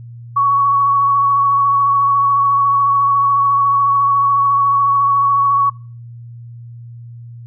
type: tone with vibrato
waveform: sine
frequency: 1119 Hz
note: C#6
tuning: 16 cents sharp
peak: -10 dBFS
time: 0.36-5.7 s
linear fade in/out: 10 ms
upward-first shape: sine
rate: 14 Hz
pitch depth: 17 cents each way
effects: noise-tail reverb RT60 0.4 s tail -22 dB re dry + added 118 Hz sine -31 dBFS peak until 7.46 s